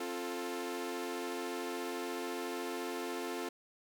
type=chord; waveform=sawtooth; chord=F major; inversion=second; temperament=equal with one note detuned; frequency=265.4 / 349.2 / 440 Hz; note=C4 / F4 / A4; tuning=+25 / 0 / 0 cents; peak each=-39 / -36 / -38 dBFS; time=0-3.49 s; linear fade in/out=5 ms; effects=none